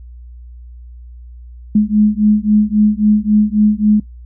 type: beating tone pair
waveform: sine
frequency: 209.3 / 213 Hz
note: G#3 / G#3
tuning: +14 / +44 cents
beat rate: 3.7 Hz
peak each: -12 dBFS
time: 1.75-4 s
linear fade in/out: 5 ms
effects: noise-tail reverb RT60 0.1 s tail -19 dB re dry + added 60 Hz sine -32 dBFS peak until 4.25 s